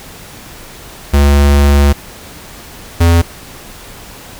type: tone pair in turn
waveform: square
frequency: 71.1 / 84.55 Hz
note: C#2 / E2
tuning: +45 / +44 cents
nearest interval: minor third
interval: 299 cents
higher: second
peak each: -6 dBFS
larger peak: neither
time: 1.13-1.93 / 3-3.22 s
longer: first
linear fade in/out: 10 ms
effects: pink hiss -33 dBFS RMS until 4.39 s